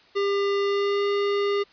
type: tone with pitch glide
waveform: square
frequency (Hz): 400 to 404.2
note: G4 to G#4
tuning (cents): +35 to -47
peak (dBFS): -22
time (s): 0.15-1.64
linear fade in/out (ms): 20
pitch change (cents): +18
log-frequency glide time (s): 0.61-1.06
effects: white hiss -55 dBFS RMS until 1.72 s + resampled to 11025 Hz